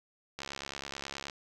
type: click train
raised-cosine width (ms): 0.2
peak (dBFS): -21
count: 64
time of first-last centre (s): 0.39-1.298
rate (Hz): 69.4
effects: none